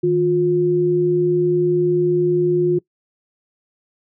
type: tone pair together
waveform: sine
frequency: 156.4 / 355.7 Hz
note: D#3 / F4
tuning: +9 / +32 cents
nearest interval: octave + major second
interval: 1423 cents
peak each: -22 / -14 dBFS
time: 0.03-2.79 s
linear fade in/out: 10 ms
effects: noise-tail reverb RT60 0.1 s tail -22 dB re dry